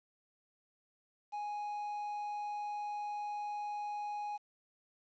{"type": "tone with quantisation", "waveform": "triangle", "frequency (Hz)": 830.6, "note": "G#5", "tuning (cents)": 0, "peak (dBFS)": -35, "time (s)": [1.32, 4.38], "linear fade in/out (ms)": 20, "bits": 10, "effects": ["resampled to 16000 Hz"]}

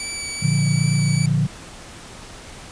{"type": "tone with vibrato", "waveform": "10% pulse", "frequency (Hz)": 2298, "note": "D7", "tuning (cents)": -38, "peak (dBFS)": -17, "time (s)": [0, 1.26], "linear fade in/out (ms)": 2, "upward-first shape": "sine", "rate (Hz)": 2.5, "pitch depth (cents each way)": 13}
{"type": "chord", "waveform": "sine", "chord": "Bb major", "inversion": "none", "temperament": "equal", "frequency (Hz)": [116.54, 146.83, 174.61], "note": ["Bb2", "D3", "F3"], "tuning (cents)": [0, 0, 0], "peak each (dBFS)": [-22, -18, -22], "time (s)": [0.42, 1.47], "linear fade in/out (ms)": 10}
{"effects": ["pink hiss -39 dBFS RMS until 2.71 s", "resampled to 22050 Hz"]}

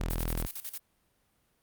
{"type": "tone", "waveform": "sawtooth", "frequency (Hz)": 41.2, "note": "E1", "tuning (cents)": 0, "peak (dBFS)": -26, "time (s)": [0, 0.47], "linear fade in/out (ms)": 10}
{"type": "noise with tremolo", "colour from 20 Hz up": "blue", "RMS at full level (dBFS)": -38, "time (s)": [0.1, 0.78], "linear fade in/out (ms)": 5, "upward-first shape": "square", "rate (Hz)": 11, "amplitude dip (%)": 80}
{"effects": ["pink hiss -72 dBFS RMS until 1.62 s", "Opus 48 kbps"]}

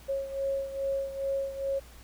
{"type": "beating tone pair", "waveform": "sine", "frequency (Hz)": [546, 548.4], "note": ["C#5", "C#5"], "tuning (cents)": [-26, -19], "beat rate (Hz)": 2.4, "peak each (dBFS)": [-30, -35], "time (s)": [0.08, 1.8], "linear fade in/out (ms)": 20, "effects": ["added 60 Hz sine -50 dBFS peak until 2.03 s", "pink hiss -54 dBFS RMS until 2.03 s"]}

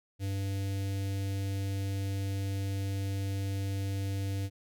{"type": "tone with notch filter", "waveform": "square", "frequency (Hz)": 98, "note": "G2", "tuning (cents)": 0, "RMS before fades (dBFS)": -33, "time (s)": [0.19, 4.5], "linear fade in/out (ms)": 50, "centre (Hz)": 1100, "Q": 0.64, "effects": []}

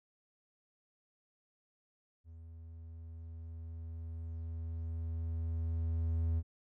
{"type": "tone with level ramp", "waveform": "triangle", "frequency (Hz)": 82, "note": "E2", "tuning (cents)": -9, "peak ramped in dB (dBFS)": [-47, -27], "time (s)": [2.24, 6.43], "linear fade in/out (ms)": 50, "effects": []}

